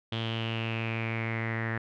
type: tone with low-pass filter sweep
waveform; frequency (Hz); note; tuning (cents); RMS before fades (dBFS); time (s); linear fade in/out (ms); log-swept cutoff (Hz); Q
sawtooth; 113.3; A#2; -49; -32; 0.12-1.78; 5; 3300 to 1800; 7
effects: none